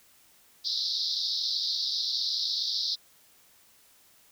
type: band-pass noise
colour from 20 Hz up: pink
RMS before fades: -30 dBFS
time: 0.64-2.96 s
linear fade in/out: 20 ms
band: 3700 to 5300 Hz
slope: 96 dB/octave
effects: white hiss -60 dBFS RMS until 4.31 s